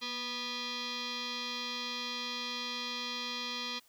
sine tone with frequency modulation, 493.9 Hz, B4, in tune, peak -35 dBFS, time 0.01-3.8 s, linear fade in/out 20 ms, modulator 736 Hz, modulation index 6.1, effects white hiss -65 dBFS RMS until 3.88 s

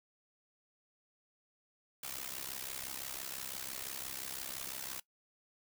white noise with amplitude modulation, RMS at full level -39 dBFS, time 2.03-5 s, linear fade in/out 5 ms, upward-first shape sine, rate 65.9 Hz, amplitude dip 85%, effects noise-tail reverb RT60 0.1 s tail -20 dB re dry

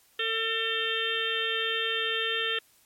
harmonic tone, 449.6 Hz, A4, 37 cents sharp, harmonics 1 / 3 / 4 / 5 / 6 / 7 / 8, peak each -34 / -36 / -32 / -43 / -34 / -31 / -35 dBFS, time 0.19-2.59 s, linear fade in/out 5 ms, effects white hiss -62 dBFS RMS until 2.85 s + MP3 64 kbps

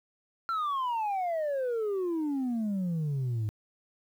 sine exponential sweep, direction down, 1374 to 103.83 Hz, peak -25 dBFS, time 0.49-3.49 s, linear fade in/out 0 ms, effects tanh soft clip ceiling -27 dBFS + 10-bit

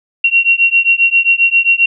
sine beating tone pair, 2739 / 2746.5 Hz, F7 / F7, -34 / -30 cents, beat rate 7.5 Hz, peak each -11 dBFS, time 0.24-1.86 s, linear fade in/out 5 ms, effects none

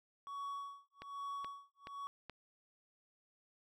triangle tone with tremolo, 1122 Hz, C#6, 21 cents sharp, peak -38 dBFS, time 0.27-2.07 s, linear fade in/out 0 ms, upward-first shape sine, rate 1.2 Hz, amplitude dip 100%
click train, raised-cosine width 0.3 ms, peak -31 dBFS, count 4, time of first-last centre 1.02-2.297 s, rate 2.35 Hz
effects none

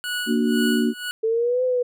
25% pulse tone with tremolo, 1467 Hz, F#6, 15 cents flat, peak -20 dBFS, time 0.04-1.11 s, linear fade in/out 0 ms, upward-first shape sine, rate 2 Hz, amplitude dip 85%
sine chord, Bb augmented, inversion none, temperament equal, 233.1 / 293.7 / 370 Hz, Bb3 / D4 / F#4, 0 / 0 / 0 cents, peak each -19 / -24 / -25 dBFS, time 0.26-0.94 s, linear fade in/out 50 ms
sine exponential two-way sweep, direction up then down, 440 to 512 to 486.8 Hz, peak -18 dBFS, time 1.23-1.83 s, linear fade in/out 10 ms, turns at 1.64 s
effects none

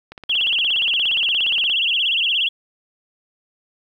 click train, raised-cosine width 0.3 ms, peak -20 dBFS, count 28, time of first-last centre 0.12-1.699 s, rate 17.1 Hz
sine tone with vibrato, 3011 Hz, F#7, 30 cents sharp, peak -16 dBFS, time 0.29-2.49 s, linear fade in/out 10 ms, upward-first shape sine, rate 17 Hz, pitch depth 200 cents each way
effects 9-bit

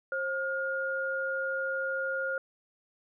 sine tone pair together, 534 / 1421.1 Hz, C5 / F6, +35 / +30 cents, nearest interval octave + perfect fourth, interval 1695 cents, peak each -33 / -31 dBFS, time 0.12-2.38 s, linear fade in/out 2 ms, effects none

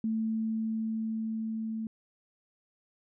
sine tone with level ramp, 221.7 Hz, A3, 13 cents sharp, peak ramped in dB -27 to -32 dBFS, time 0.04-1.87 s, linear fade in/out 2 ms, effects none

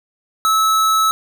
square tone, 1300 Hz, E6, 24 cents flat, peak -13 dBFS, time 0.45-1.11 s, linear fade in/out 0 ms, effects none

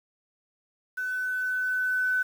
sine tone with level ramp, 1507 Hz, F#6, 31 cents sharp, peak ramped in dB -28 to -22 dBFS, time 0.97-2.23 s, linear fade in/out 10 ms, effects 8-bit

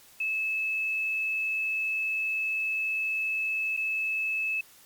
sine tone with dropouts, 2605 Hz, E7, 21 cents flat, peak -26 dBFS, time 0.2-4.61 s, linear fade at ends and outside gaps 5 ms, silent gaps 3.767-3.773 s, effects white hiss -55 dBFS RMS until 4.85 s + MP3 96 kbps

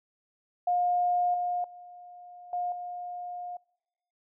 sine tone with level steps, 712 Hz, F5, 33 cents sharp, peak -23 / -27 / -45 / -28 / -35 dBFS, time 0.67-3.57 s, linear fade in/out 5 ms, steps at 1.34 / 1.64 / 2.53 / 2.72 s, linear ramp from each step 2 ms, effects noise-tail reverb RT60 1.0 s tail -26 dB re dry

